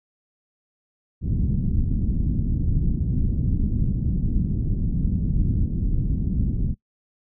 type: low-pass noise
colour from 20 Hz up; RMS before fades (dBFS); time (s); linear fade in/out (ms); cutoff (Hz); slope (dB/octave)
pink; -22; 1.21-6.75; 50; 230; 24
effects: noise-tail reverb RT60 0.1 s tail -22 dB re dry